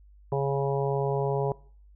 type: harmonic tone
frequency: 138.59 Hz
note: C#3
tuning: in tune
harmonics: 1 / 3 / 4 / 5 / 6 / 7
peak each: -28 / -28 / -33 / -35 / -36 / -36 dBFS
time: 0.32-1.52 s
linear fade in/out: 2 ms
effects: noise-tail reverb RT60 0.5 s tail -22 dB re dry + added 50 Hz sine -51 dBFS peak until 1.95 s